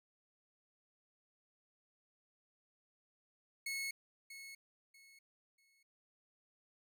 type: tone with echo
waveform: sawtooth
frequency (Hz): 2189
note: C#7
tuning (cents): -22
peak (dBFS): -35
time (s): 3.66-3.91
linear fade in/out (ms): 5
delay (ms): 640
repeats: 3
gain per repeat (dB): -11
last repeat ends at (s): 5.83
effects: none

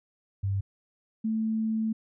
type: tone pair in turn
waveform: sine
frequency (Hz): 98.3 / 220.7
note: G2 / A3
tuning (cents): +5 / +5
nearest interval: octave + major second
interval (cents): 1400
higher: second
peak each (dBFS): -25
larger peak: neither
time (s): 0.43-0.61 / 1.24-1.93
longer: second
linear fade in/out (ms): 10
effects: none

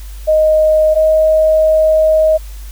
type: tone pair in turn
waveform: sine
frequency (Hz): 622.3 / 628.1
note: D#5 / D#5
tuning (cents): 0 / +16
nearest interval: unison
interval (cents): 16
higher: second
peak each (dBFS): -7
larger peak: neither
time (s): 0.27-0.95 / 0.95-2.38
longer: second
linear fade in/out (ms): 20
effects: added 50 Hz sine -26 dBFS peak until 2.71 s + white hiss -41 dBFS RMS until 2.71 s

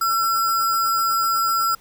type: tone with sample-and-hold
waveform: sine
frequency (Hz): 1346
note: E6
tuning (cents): +36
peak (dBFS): -17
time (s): 0.01-1.75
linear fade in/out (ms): 5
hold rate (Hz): 6300
effects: pink hiss -53 dBFS RMS until 1.8 s

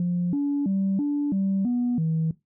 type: tone with pitch steps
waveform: sine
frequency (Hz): 176.1 / 285.2 / 194 / 289.9 / 194.1 / 243.8 / 160.8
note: F3 / C#4 / G3 / D4 / G3 / B3 / E3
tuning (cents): +15 / +49 / -18 / -22 / -17 / -22 / -43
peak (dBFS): -20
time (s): 0-2.31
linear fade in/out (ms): 2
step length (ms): 330
effects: noise-tail reverb RT60 0.2 s tail -19 dB re dry + tanh soft clip ceiling -18 dBFS

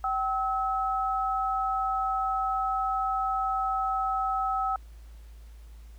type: tone pair together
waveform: sine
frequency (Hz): 768.8 / 1293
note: G5 / E6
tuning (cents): -34 / -34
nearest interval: major sixth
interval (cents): 900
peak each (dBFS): -28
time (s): 0.04-4.76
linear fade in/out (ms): 2
effects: added 55 Hz sine -44 dBFS peak until 5.98 s + pink hiss -62 dBFS RMS until 5.98 s

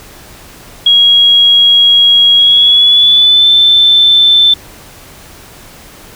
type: tone with pitch glide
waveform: sine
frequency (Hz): 3300 to 3537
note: G#7 to A7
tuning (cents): -12 to +8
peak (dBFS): -3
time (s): 0.86-4.54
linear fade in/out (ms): 5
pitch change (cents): +120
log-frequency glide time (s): 2.37-3.48
effects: pink hiss -35 dBFS RMS until 6.15 s

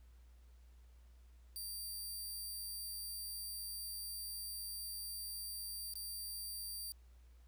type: tone with dropouts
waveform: 10% pulse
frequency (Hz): 4699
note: D8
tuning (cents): 0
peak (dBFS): -36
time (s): 1.56-6.92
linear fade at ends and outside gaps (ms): 0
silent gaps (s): 5.937-5.955
effects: added 60 Hz sine -58 dBFS peak until 7.47 s + pink hiss -75 dBFS RMS until 7.47 s

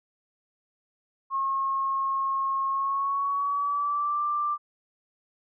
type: tone with pitch glide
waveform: sine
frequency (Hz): 1083 to 1181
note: C#6 to D6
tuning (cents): -41 to +9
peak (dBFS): -24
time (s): 1.3-4.58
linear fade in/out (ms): 50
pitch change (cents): +150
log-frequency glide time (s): 2.68-4.23
effects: none

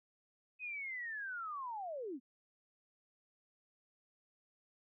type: linear sweep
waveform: sine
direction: down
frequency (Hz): 2541 to 230.4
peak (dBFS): -40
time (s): 0.59-2.2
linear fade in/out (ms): 50
effects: none

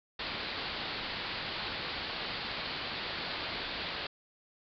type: low-pass noise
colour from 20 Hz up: white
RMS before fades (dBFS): -38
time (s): 0.19-4.07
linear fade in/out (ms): 5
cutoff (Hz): 4700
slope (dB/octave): 96
effects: none

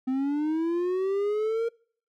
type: linear sweep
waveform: triangle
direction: up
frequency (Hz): 255.5 to 466.2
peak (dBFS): -22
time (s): 0.07-1.69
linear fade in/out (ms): 10
effects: noise-tail reverb RT60 0.5 s tail -25 dB re dry

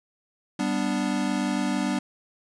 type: chord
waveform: square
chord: G major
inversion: none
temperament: equal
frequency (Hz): 196 / 246.9 / 293.7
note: G3 / B3 / D4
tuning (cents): 0 / 0 / 0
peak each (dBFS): -29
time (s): 0.59-1.99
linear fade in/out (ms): 5
effects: resampled to 22050 Hz + 9-bit

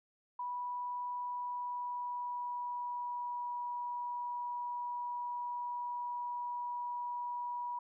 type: tone with pitch glide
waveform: sine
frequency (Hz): 981 to 970.3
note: B5 to B5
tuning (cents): -12 to -31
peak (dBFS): -36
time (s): 0.39-7.79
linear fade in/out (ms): 5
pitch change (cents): -19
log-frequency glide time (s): 1.15-3.51
effects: none

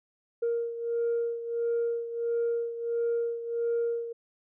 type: beating tone pair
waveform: sine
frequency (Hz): 467.3 / 468.8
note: A#4 / A#4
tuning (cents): +4 / +10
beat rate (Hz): 1.5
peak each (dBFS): -27 / -32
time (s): 0.42-4.13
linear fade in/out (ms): 10
effects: tanh soft clip ceiling -22 dBFS

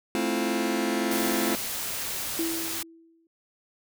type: chord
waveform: sawtooth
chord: F major seventh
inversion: first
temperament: just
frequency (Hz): 218.3 / 261.9 / 327.4 / 349.2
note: A3 / C4 / E4 / F4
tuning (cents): -13 / +2 / -12 / 0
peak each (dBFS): -26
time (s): 0.15-1.55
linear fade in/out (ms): 0
type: noise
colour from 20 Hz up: white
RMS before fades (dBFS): -32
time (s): 1.11-2.83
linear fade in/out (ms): 5
type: tone with exponential decay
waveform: sine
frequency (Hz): 329.6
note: E4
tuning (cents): 0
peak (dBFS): -24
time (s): 2.39-3.27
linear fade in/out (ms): 2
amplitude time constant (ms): 190
effects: none

